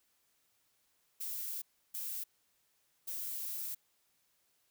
violet noise bursts at uneven times, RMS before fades -40 dBFS, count 3, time 1.2-1.62 / 1.94-2.24 / 3.07-3.75 s, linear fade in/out 10 ms, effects white hiss -75 dBFS RMS until 4.7 s

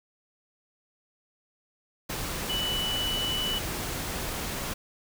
sine tone in noise, 2968 Hz, F#7, 5 cents sharp, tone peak -28 dBFS, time 2.49-3.59 s, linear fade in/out 10 ms, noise pink, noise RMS -33 dBFS, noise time 2.09-4.74 s, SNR +2 dB, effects none

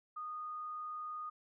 sine tone, 1233 Hz, D#6, 16 cents flat, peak -40 dBFS, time 0.16-1.3 s, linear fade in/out 10 ms, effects none

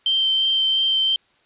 sine tone with vibrato, 3125 Hz, G7, 6 cents flat, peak -16 dBFS, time 0.06-1.16 s, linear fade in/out 2 ms, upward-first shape sine, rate 2.9 Hz, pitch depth 9 cents each way, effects white hiss -60 dBFS RMS until 1.45 s + resampled to 8000 Hz

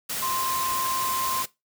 sine tone in noise, 1046.5 Hz, C6, in tune, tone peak -26 dBFS, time 0.22-1.43 s, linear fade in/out 10 ms, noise white, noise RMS -30 dBFS, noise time 0.09-1.46 s, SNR +1 dB, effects noise-tail reverb RT60 0.2 s tail -19 dB re dry

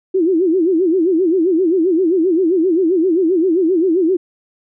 sine tone with vibrato, 349.2 Hz, F4, in tune, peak -11 dBFS, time 0.14-4.17 s, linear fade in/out 10 ms, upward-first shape sine, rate 7.6 Hz, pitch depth 180 cents each way, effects none

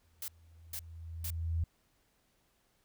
sine tone with exponential growth, 82.41 Hz, E2, in tune, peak -28 dBFS, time 0.03-1.64 s, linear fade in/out 5 ms, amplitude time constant 350 ms
blue noise bursts, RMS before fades -40 dBFS, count 3, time 0.22-1.303 s, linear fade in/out 2 ms, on 61 ms, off 450 ms
effects pink hiss -73 dBFS RMS until 2.84 s

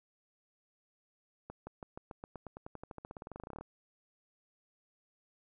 accelerating click train, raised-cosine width 1 ms, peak -30 dBFS, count 29, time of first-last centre 1.5-3.61 s, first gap 170 ms, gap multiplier 0.93, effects none

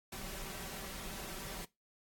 pink noise with comb filter, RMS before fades -44 dBFS, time 0.12-1.65 s, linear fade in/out 5 ms, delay 5.2 ms, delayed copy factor +0.6, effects noise-tail reverb RT60 0.2 s tail -20 dB re dry + AAC 64 kbps

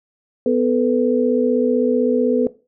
sine tone cluster, 249.4 / 438.9 / 494.7 Hz, B3 / A4 / B4, +17 / -4 / +3 cents, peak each -18 dBFS, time 0.46-2.47 s, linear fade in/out 2 ms, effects noise-tail reverb RT60 0.3 s tail -17 dB re dry

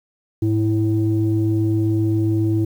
sine tone pair together, 106.7 / 327.6 Hz, G#2 / E4, +47 / -11 cents, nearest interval octave + perfect fifth, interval 1942 cents, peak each -17 / -18 dBFS, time 0.42-2.65 s, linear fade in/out 5 ms, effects tanh soft clip ceiling -9 dBFS + 8-bit

